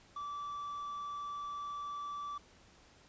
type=tone with quantisation; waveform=triangle; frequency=1160 Hz; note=D6; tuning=22 cents flat; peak=-37 dBFS; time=0.16-2.38 s; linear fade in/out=5 ms; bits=11; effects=pink hiss -62 dBFS RMS until 3.08 s + resampled to 16000 Hz